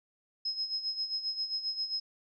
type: tone with tremolo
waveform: sine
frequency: 5130 Hz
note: E8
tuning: 48 cents flat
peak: -29 dBFS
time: 0.45-2 s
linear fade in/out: 5 ms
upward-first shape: sine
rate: 7.5 Hz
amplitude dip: 70%
effects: none